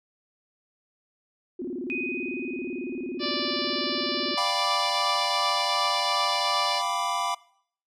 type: tone with vibrato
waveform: sine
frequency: 303.2 Hz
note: D#4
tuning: 45 cents flat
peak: -30 dBFS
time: 1.59-4.35 s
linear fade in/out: 5 ms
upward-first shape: square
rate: 18 Hz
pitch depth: 290 cents each way
type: tone with exponential decay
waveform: sine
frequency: 2496 Hz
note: D#7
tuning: 5 cents sharp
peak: -28 dBFS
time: 1.9-4.25 s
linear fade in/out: 0 ms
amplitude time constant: 510 ms
type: harmonic tone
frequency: 586 Hz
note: D5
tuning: 4 cents flat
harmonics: 1 / 2 / 3 / 4 / 5 / 6 / 7 / 8 / 9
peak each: -34 / -35 / -39 / -38 / -35 / -36 / -34 / -35 / -35 dBFS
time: 3.19-6.83 s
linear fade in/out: 50 ms
type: chord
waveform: square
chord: G dominant seventh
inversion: third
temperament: equal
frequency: 698.5 / 784 / 987.8 / 1174.7 Hz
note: F5 / G5 / B5 / D6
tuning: 0 / 0 / 0 / 0 cents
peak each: -33 / -34 / -30 / -31 dBFS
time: 4.37-7.35 s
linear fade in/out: 10 ms
effects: noise-tail reverb RT60 0.6 s tail -21 dB re dry + low-pass 9000 Hz 12 dB/octave